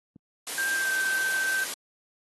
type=click; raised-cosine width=5 ms; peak=-25 dBFS; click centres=0.161 s
type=noise; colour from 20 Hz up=white; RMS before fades=-33 dBFS; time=0.47-1.74 s; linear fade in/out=2 ms
type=tone with pitch glide; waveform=sine; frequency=1583 to 1554 Hz; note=G6 to G6; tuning=+17 to -16 cents; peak=-25 dBFS; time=0.58-1.64 s; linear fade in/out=2 ms; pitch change=-33 cents; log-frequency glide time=0.76-0.93 s
effects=high-pass 300 Hz 12 dB/octave + AAC 32 kbps